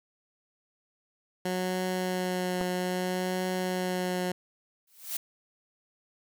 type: tone with vibrato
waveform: 15% pulse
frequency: 182.8 Hz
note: F#3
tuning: 21 cents flat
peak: -22 dBFS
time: 1.45-4.32 s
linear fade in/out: 5 ms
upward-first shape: triangle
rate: 0.62 Hz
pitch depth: 17 cents each way
type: clicks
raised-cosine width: 1 ms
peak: -22 dBFS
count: 2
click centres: 2.609 / 2.613 s
type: noise with exponential growth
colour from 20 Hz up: blue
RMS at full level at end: -29 dBFS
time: 4.87-5.17 s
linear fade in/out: 5 ms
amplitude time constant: 65 ms
effects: none